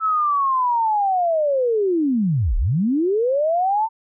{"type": "linear two-way sweep", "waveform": "sine", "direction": "down then up", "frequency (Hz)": [1318.5, 30.78, 911], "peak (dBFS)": -16, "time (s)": [0, 3.89], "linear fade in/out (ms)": 50, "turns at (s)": 2.57, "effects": []}